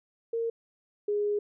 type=tone pair in turn; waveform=sine; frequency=460 / 413.6 Hz; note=A#4 / G#4; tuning=-23 / -7 cents; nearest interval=major second; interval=184 cents; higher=first; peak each=-27 / -25 dBFS; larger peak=second; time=0.33-0.5 / 1.08-1.39 s; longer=second; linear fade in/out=5 ms; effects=none